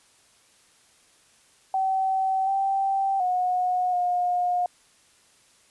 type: tone with pitch steps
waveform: sine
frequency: 765 / 780 / 728 / 715 Hz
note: G5 / G5 / F#5 / F5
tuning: -42 / -9 / -28 / +41 cents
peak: -21 dBFS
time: 1.74-4.66 s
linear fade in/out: 2 ms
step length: 730 ms
effects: white hiss -59 dBFS RMS until 5.7 s + resampled to 24000 Hz